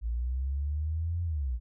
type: linear two-way sweep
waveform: sine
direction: up then down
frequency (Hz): 55.1 to 87.31 to 55.1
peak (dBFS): -28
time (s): 0.01-1.6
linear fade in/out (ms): 50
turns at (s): 1.23
effects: none